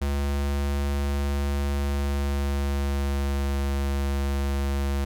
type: tone with pitch glide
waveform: square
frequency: 70.6 to 69.47 Hz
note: C#2 to C#2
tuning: +32 to +4 cents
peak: -24 dBFS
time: 0.01-5.05 s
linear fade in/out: 10 ms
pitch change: -28 cents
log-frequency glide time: 1.81-3.6 s
effects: none